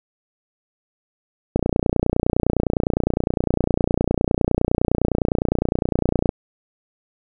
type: click train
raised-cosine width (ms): 2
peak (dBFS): -4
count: 142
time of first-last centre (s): 1.56-6.292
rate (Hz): 29.8
effects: none